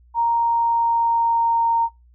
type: tone with pitch glide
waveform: sine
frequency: 932.3 to 923.2 Hz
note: A#5 to A#5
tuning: 0 to -17 cents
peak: -16 dBFS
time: 0.14-1.89 s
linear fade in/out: 50 ms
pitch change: -17 cents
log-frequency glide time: 0.35-1.78 s
effects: noise-tail reverb RT60 0.2 s tail -21 dB re dry + added 60 Hz sine -49 dBFS peak until 2.14 s